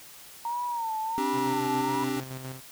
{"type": "tone with vibrato", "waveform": "sine", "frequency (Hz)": 923, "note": "A#5", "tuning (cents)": -17, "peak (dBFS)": -28, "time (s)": [0.45, 2.04], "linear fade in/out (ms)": 2, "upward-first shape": "sine", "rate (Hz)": 1.4, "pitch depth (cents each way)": 95}
{"type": "chord", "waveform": "square", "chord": "C suspended second", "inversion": "none", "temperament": "equal with one note detuned", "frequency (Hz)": [264.8, 293.7, 392], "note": ["C4", "D4", "G4"], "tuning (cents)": [21, 0, 0], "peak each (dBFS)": -33, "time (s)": [1.18, 2.2], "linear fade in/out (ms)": 0}
{"type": "tone with tremolo", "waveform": "sawtooth", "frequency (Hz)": 130.81, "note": "C3", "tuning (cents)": 0, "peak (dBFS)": -31, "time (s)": [1.32, 2.61], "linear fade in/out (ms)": 50, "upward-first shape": "square", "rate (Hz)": 7.1, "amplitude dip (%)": 45}
{"effects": ["white hiss -48 dBFS RMS until 2.71 s"]}